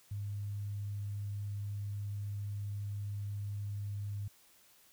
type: tone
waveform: sine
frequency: 101.9 Hz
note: G#2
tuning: 32 cents flat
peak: -36 dBFS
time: 0.11-4.28 s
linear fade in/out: 5 ms
effects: white hiss -64 dBFS RMS until 4.92 s